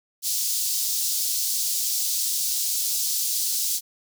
pink high-pass noise, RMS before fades -25 dBFS, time 0.22-3.81 s, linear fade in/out 50 ms, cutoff 4600 Hz, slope 24 dB/octave, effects none

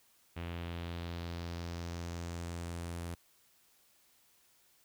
sawtooth tone with low-pass filter sweep, 85.5 Hz, F2, 36 cents flat, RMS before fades -41 dBFS, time 0.36-3.15 s, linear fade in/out 10 ms, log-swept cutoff 2800 to 11000 Hz, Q 2.1, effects white hiss -68 dBFS RMS until 4.84 s

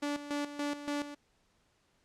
sawtooth tone with tremolo, 290 Hz, D4, 22 cents flat, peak -28 dBFS, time 0.02-1.15 s, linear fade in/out 10 ms, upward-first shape square, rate 3.5 Hz, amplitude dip 70%, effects pink hiss -72 dBFS RMS until 2.04 s + low-pass 8000 Hz 12 dB/octave

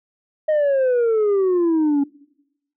sine exponential sweep, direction down, 627 to 277.2 Hz, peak -12 dBFS, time 0.48-2.04 s, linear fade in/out 10 ms, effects noise-tail reverb RT60 0.9 s tail -25 dB re dry + tanh soft clip ceiling -14 dBFS

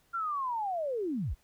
sine linear sweep, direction down, 1396.9 to 31.97 Hz, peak -30 dBFS, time 0.13-1.35 s, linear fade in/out 20 ms, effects pink hiss -68 dBFS RMS until 1.43 s

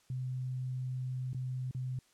sine tone with dropouts, 128.1 Hz, C3, 36 cents flat, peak -34 dBFS, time 0.1-1.99 s, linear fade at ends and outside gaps 2 ms, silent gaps 1.332-1.346 / 1.711-1.748 s, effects white hiss -68 dBFS RMS until 2.13 s + low-pass 9000 Hz 12 dB/octave

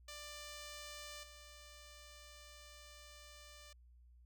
5% pulse tone with level steps, 592 Hz, D5, 14 cents sharp, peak -37 / -45 dBFS, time 0.08-3.73 s, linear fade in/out 5 ms, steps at 1.23 s, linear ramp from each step 5 ms, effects added 60 Hz sine -60 dBFS peak until 4.25 s

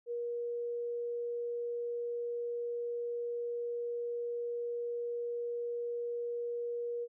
sine tone, 476 Hz, A#4, 36 cents sharp, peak -34 dBFS, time 0.06-7.08 s, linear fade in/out 50 ms, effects none

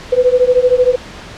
sine beating tone pair, 493.9 / 506.9 Hz, B4 / B4, 0 / +45 cents, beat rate 13 Hz, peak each -11 dBFS, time 0.12-0.96 s, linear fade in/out 10 ms, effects pink hiss -32 dBFS RMS until 1.37 s + low-pass 5000 Hz 12 dB/octave

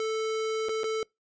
square tone with dropouts, 440 Hz, A4, in tune, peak -28 dBFS, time 0-1.03 s, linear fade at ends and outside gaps 1 ms, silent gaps 0.686-0.692 / 0.834-0.841 s, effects noise-tail reverb RT60 0.2 s tail -26 dB re dry + resampled to 16000 Hz

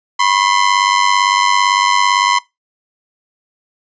sawtooth ring-modulated tone, 1028 Hz, C6, 31 cents flat, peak -4 dBFS, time 0.19-2.39 s, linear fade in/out 10 ms, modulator 48.9 Hz, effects noise-tail reverb RT60 0.2 s tail -21 dB re dry + resampled to 16000 Hz

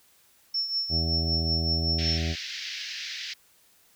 sine tone with tremolo, 5400 Hz, E8, 41 cents sharp, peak -23 dBFS, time 0.54-2.18 s, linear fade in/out 5 ms, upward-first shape triangle, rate 5.3 Hz, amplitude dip 70%
harmonic tone, 81.5 Hz, E2, 19 cents flat, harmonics 1 / 2 / 3 / 4 / 5 / 7 / 8 / 9, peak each -27 / -33 / -37 / -39 / -41 / -44 / -45 / -46 dBFS, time 0.89-2.36 s, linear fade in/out 50 ms
white band-pass noise, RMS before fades -36 dBFS, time 1.98-3.34 s, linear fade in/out 10 ms, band 1700 to 5500 Hz, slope 48 dB/octave
effects white hiss -61 dBFS RMS until 3.95 s

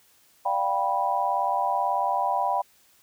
sine chord, G dominant seventh, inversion second, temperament just, 588 / 705.6 / 784 / 980 Hz, D5 / F5 / G5 / B5, +2 / +18 / 0 / -14 cents, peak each -32 / -29 / -26 / -26 dBFS, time 0.45-2.62 s, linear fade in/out 10 ms, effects white hiss -60 dBFS RMS until 3.02 s

